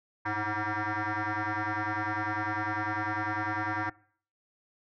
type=tone with frequency modulation; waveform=sine; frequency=323 Hz; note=E4; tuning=35 cents flat; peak=-27 dBFS; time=0.25-3.9 s; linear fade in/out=10 ms; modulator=212 Hz; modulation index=7.4; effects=noise-tail reverb RT60 0.5 s tail -22 dB re dry + tanh soft clip ceiling -26 dBFS

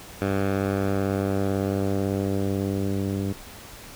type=tone with low-pass filter sweep; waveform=10% pulse; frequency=98 Hz; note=G2; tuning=in tune; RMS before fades=-25 dBFS; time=0.21-3.33 s; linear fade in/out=10 ms; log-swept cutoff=2100 to 300 Hz; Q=0.76; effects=pink hiss -43 dBFS RMS until 3.95 s

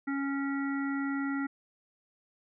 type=harmonic tone; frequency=276.9 Hz; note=C#4; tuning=2 cents flat; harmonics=1 / 3 / 5 / 7 / 8; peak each=-30 / -44 / -39 / -41 / -53 dBFS; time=0.07-1.47 s; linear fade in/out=10 ms; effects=none

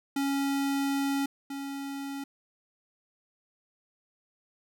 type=tone pair in turn; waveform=square; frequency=277.2 / 277.2 Hz; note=C#4 / C#4; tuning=0 / 0 cents; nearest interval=unison; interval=0 cents; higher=neither; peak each=-27 / -35 dBFS; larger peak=first; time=0.16-1.26 / 1.5-2.24 s; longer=first; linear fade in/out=5 ms; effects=none

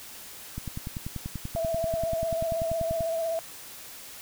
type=click train; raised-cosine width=5 ms; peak=-21 dBFS; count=26; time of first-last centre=0.58-3.007 s; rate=10.3 Hz
type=tone with vibrato; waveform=sine; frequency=659.3 Hz; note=E5; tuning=in tune; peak=-26 dBFS; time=1.56-3.39 s; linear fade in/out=0 ms; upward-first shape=sine; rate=16 Hz; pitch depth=33 cents each way
effects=white hiss -44 dBFS RMS until 4.21 s

